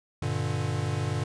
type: chord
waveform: square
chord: G minor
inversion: none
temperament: equal with one note detuned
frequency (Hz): 98 / 118.99 / 146.83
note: G2 / Bb2 / D3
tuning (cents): 0 / +36 / 0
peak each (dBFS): -32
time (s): 0.22-1.24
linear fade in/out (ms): 5
effects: resampled to 22050 Hz